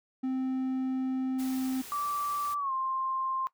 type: tone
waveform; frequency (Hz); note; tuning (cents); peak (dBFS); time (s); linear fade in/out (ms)
triangle; 260.7; C4; -6; -26; 0.23-1.82; 10
type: noise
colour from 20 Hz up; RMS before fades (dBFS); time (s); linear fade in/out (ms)
white; -45; 1.38-2.55; 20
type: tone with pitch glide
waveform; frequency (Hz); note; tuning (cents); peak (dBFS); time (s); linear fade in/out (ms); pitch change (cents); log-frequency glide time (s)
sine; 1163 to 1054.2; D6 to C6; -17 to +13; -29; 1.92-3.47; 0; -170; 2.58-2.72
effects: noise-tail reverb RT60 0.1 s tail -18 dB re dry